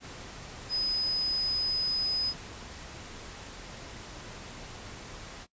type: tone in noise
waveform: sine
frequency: 5030 Hz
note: D#8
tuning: 18 cents sharp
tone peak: -27 dBFS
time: 0.69-2.34 s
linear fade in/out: 50 ms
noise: pink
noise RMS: -44 dBFS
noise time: 0-5.47 s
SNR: +14 dB
effects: noise-tail reverb RT60 0.1 s tail -19 dB re dry + resampled to 16000 Hz